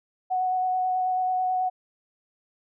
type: tone with vibrato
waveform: sine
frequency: 740 Hz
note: F#5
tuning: in tune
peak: -22 dBFS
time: 0.3-1.7 s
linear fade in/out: 20 ms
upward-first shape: square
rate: 9.2 Hz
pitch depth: 9 cents each way
effects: none